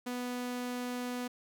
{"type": "tone", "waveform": "sawtooth", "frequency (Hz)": 246.9, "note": "B3", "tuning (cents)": 0, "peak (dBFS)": -31, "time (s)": [0.06, 1.28], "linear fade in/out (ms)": 10, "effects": []}